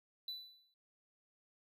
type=tone with exponential decay; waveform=triangle; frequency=3981 Hz; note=B7; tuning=13 cents sharp; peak=-37 dBFS; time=0.28-0.74 s; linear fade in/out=2 ms; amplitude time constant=100 ms; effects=none